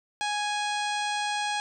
harmonic tone, 830.6 Hz, G#5, in tune, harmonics 1 / 2 / 3 / 4 / 5 / 6 / 7 / 8 / 9 / 10, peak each -29 / -34 / -36 / -36 / -39 / -44 / -44 / -47 / -48 / -43 dBFS, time 0.21-1.6 s, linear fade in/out 0 ms, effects none

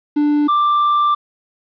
triangle tone pair in turn, 294.9 / 1179.6 Hz, D4 / D6, +7 / +7 cents, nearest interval 2 octaves, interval 2400 cents, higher second, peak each -10 dBFS, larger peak neither, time 0.16-0.48 / 0.48-1.15 s, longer second, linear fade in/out 10 ms, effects resampled to 11025 Hz + 8-bit

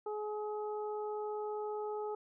harmonic tone, 422.5 Hz, G#4, 30 cents sharp, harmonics 1 / 2 / 3, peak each -37 / -42 / -49 dBFS, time 0.06-2.15 s, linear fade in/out 5 ms, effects none

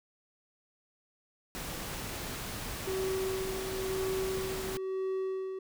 pink noise, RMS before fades -39 dBFS, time 1.55-4.77 s, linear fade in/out 0 ms
triangle tone with tremolo, 379.8 Hz, F#4, 45 cents sharp, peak -28 dBFS, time 2.87-5.59 s, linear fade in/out 5 ms, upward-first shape sine, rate 1 Hz, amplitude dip 50%
effects none

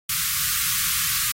white band-stop noise, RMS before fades -23 dBFS, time 0.09-1.32 s, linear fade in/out 5 ms, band 180 to 1100 Hz, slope 96 dB/octave, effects AAC 48 kbps

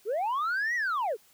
sine linear two-way sweep, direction up then down, 374.7 to 1975.5 to 374.7 Hz, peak -24 dBFS, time 0.05-1.17 s, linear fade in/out 50 ms, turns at 0.75 s, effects tanh soft clip ceiling -25 dBFS + white hiss -61 dBFS RMS until 1.33 s

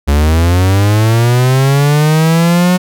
45% pulse linear sweep, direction up, 69.3 to 182.9 Hz, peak -7 dBFS, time 0.07-2.78 s, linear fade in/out 20 ms, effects none

